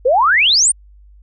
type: exponential sweep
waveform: sine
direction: up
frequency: 466.2 to 9600 Hz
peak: -9 dBFS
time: 0.05-0.72 s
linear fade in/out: 10 ms
effects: added 50 Hz sine -41 dBFS peak until 1.22 s